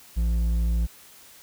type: tone with hard clipping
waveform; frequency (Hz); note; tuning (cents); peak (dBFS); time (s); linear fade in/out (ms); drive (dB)
sine; 57; A#1; -38; -22; 0.16-0.87; 20; 6
effects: white hiss -50 dBFS RMS until 1.42 s